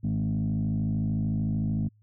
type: tone with frequency modulation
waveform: sine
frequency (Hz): 160.1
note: D#3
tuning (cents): +50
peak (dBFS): -23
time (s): 0.03-1.89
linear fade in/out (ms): 20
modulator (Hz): 53.4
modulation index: 1.5
effects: tanh soft clip ceiling -21 dBFS + added 106 Hz sine -58 dBFS peak until 2.02 s